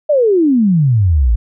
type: exponential sweep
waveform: sine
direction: down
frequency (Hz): 622 to 52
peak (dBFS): -8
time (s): 0.09-1.36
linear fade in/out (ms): 10
effects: none